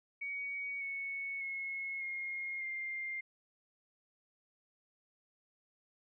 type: tone with pitch steps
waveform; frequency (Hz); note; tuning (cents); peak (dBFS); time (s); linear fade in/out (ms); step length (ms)
sine; 2248 / 2212 / 2176 / 2142 / 2107; C#7 / C#7 / C#7 / C7 / C7; +24 / -4 / -33 / +40 / +12; -37; 0.21-3.21; 10; 600
effects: none